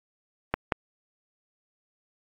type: clicks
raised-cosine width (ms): 0.5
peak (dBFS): -8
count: 2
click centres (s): 0.54 / 0.722
effects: AAC 32 kbps